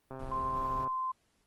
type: click train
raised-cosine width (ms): 1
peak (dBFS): -29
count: 102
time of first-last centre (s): 0.11-0.875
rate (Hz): 132
type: noise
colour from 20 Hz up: brown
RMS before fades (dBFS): -43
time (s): 0.19-0.85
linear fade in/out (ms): 5
type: tone with pitch glide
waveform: sine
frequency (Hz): 1046.5 to 1036.9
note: C6 to C6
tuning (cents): 0 to -16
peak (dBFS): -31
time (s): 0.31-1.12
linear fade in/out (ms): 10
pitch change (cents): -16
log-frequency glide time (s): 0.48-0.95
effects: pink hiss -73 dBFS RMS until 1.46 s + Opus 32 kbps